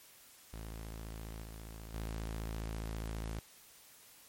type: tone with level steps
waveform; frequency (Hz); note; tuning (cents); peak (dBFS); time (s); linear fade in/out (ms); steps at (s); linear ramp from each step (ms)
sawtooth; 54.8; A1; -6; -39 / -42 / -34; 0.53-3.39; 0; 1.42 / 1.93; 20
effects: white hiss -59 dBFS RMS until 4.28 s + MP3 64 kbps